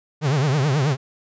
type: tone with vibrato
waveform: 45% pulse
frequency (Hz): 141.2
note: C#3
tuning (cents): +32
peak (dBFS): -17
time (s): 0.21-0.97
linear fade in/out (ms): 50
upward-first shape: triangle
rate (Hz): 9.3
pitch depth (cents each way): 220
effects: resampled to 16000 Hz